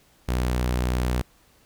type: tone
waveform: sawtooth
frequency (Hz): 61.74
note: B1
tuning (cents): 0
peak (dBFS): -18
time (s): 0.28-1.22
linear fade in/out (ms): 10
effects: pink hiss -59 dBFS RMS until 1.65 s